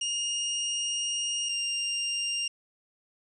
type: tone pair in turn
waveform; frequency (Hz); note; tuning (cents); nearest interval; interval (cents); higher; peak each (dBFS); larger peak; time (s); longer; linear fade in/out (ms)
25% pulse; 2841 / 2797; F7 / F7; +29 / +2; unison; 27; first; -24; neither; 0.01-1.49 / 1.49-2.48; first; 5
effects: resampled to 24000 Hz